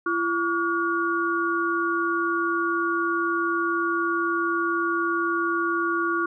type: tone cluster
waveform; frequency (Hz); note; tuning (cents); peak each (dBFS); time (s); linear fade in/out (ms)
sine; 339 / 1141 / 1432; E4 / C#6 / F6; +49 / +50 / +43; -26; 0.06-6.26; 5
effects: none